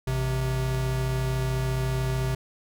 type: tone pair together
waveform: square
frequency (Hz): 54.66 / 130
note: A1 / C3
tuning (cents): -11 / -11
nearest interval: octave + minor third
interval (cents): 1500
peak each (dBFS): -31 / -26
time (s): 0.07-2.35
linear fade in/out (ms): 5
effects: none